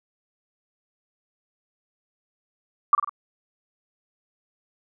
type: tone with echo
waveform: sine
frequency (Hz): 1166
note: D6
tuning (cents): -13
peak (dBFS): -11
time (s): 2.93-2.95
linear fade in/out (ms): 2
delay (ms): 48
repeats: 3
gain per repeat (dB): -6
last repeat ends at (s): 3.094
effects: none